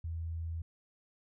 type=tone; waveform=sine; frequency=82.41 Hz; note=E2; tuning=in tune; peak=-35 dBFS; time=0.04-0.62 s; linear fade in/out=5 ms; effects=none